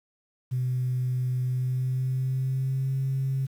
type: tone with pitch glide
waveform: sine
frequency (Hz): 126.6 to 134.05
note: B2 to C3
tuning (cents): +43 to +42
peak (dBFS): -23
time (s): 0.51-3.47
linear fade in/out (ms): 20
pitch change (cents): +99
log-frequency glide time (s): 1.45-2.95
effects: tanh soft clip ceiling -20 dBFS + 9-bit